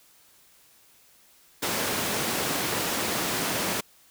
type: high-pass noise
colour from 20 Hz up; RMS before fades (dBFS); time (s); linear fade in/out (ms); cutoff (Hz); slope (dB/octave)
pink; -28; 1.62-3.81; 10; 180; 12
effects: white hiss -58 dBFS RMS until 4.1 s